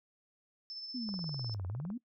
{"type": "tone with tremolo", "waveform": "sine", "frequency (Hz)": 5274, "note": "E8", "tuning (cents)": 0, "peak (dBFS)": -40, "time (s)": [0.7, 1.54], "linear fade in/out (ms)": 0, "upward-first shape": "sine", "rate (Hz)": 16, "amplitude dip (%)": 40}
{"type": "exponential two-way sweep", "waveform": "sine", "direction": "down then up", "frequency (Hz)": [260.4, 87.31, 260.4], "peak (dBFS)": -36, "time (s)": [0.94, 1.98], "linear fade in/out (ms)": 10, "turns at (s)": 1.67}
{"type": "click train", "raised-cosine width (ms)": 1, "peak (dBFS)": -35, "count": 17, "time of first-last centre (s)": [1.09, 1.902], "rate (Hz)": 19.7}
{"effects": ["noise-tail reverb RT60 0.1 s tail -20 dB re dry"]}